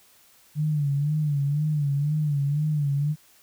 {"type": "tone with vibrato", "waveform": "sine", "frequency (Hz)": 146.83, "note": "D3", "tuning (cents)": 0, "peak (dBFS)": -21, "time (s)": [0.55, 3.16], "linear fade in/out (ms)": 50, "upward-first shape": "sine", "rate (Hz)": 2, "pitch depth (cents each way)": 82, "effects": ["white hiss -57 dBFS RMS until 3.42 s"]}